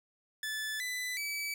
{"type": "tone with pitch steps", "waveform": "sawtooth", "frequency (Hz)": [1740, 1998.7, 2296], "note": ["A6", "B6", "D7"], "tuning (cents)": [-20, 20, -40], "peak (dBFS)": -31, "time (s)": [0.43, 1.54], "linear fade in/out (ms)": 2, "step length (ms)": 370, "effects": []}